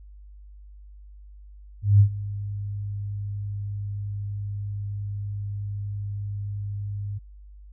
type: tone with ADSR envelope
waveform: sine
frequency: 101.6 Hz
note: G#2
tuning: 38 cents flat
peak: -10 dBFS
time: 1.82-7.19 s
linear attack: 180 ms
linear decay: 87 ms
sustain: -18 dB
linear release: 15 ms
effects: added 50 Hz sine -43 dBFS peak until 7.72 s